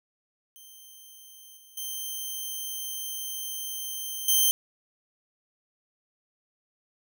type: tone with level steps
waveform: 5% pulse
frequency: 3127 Hz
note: G7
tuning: 5 cents flat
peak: -39 / -43 / -24 / -11 dBFS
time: 0.56-4.51 s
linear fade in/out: 0 ms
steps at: 1.57 / 1.77 / 4.28 s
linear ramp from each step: 5 ms
effects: none